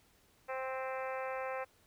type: harmonic tone with a mistuned harmonic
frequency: 262.1 Hz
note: C4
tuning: 3 cents sharp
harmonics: 2 / 3 / 4 / 5 / 6 / 7 / 8 / 9 / 10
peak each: -39 / -43 / -45 / -47 / -49 / -50 / -51 / -52 / -53 dBFS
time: 0.48-1.65 s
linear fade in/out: 20 ms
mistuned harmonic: 8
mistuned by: -18 cents
effects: pink hiss -68 dBFS RMS until 1.86 s